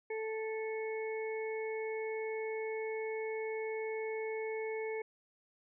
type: harmonic tone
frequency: 439.7 Hz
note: A4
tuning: 1 cent flat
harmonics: 1 / 2 / 4 / 5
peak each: -36 / -47 / -52 / -45 dBFS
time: 0.1-5.02 s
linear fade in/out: 5 ms
effects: none